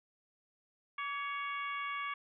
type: harmonic tone with a mistuned harmonic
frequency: 557 Hz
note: C#5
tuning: 8 cents sharp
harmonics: 2 / 3 / 4 / 5 / 6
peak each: -38 / -45 / -41 / -49 / -52 dBFS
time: 0.98-2.14 s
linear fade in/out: 5 ms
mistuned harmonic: 2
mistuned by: +47 cents
effects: none